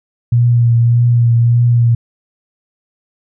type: tone with vibrato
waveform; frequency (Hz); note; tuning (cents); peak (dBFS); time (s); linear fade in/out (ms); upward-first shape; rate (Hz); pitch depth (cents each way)
sine; 118.7; A#2; +32; -7; 0.32-1.95; 5; triangle; 1.7; 28
effects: none